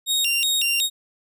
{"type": "tone with vibrato", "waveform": "sawtooth", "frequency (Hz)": 3226, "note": "G7", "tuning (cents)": 49, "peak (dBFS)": -16, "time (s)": [0.06, 0.9], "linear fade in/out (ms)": 50, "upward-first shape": "square", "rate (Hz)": 2.7, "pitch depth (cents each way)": 260, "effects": []}